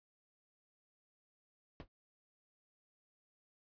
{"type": "noise with exponential decay", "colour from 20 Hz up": "brown", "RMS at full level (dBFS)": -40, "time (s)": [1.8, 1.88], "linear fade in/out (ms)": 1, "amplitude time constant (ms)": 16, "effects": ["resampled to 11025 Hz"]}